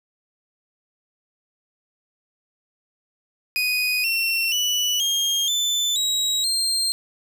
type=tone with pitch steps; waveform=30% pulse; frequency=2489 / 2714 / 2960 / 3228 / 3520 / 3839 / 4186 Hz; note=D#7 / E7 / F#7 / G#7 / A7 / B7 / C8; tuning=0 / +50 / 0 / -50 / 0 / -50 / 0 cents; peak=-17 dBFS; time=3.56-6.92 s; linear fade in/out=0 ms; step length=480 ms; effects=none